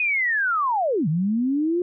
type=linear two-way sweep; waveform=sine; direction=down then up; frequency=2518 to 146.83 to 361.6 Hz; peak=-19 dBFS; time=0-1.82 s; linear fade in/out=2 ms; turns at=1.08 s; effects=none